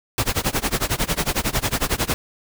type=noise with tremolo; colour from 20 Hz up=pink; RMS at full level=-19 dBFS; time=0.18-2.14 s; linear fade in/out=0 ms; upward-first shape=sine; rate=11 Hz; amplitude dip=95%; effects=none